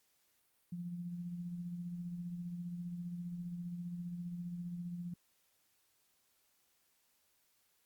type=tone with tremolo; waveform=sine; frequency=174.61 Hz; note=F3; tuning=in tune; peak=-38 dBFS; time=0.72-5.14 s; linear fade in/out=5 ms; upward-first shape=sine; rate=15 Hz; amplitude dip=40%; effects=white hiss -75 dBFS RMS until 7.85 s + Opus 48 kbps